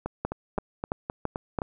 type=two click trains; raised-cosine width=1 ms; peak=-13 / -16 dBFS; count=5 / 7; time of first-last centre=0.25-1.588 / 0.06-1.618 s; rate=2.99 / 3.85 Hz; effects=none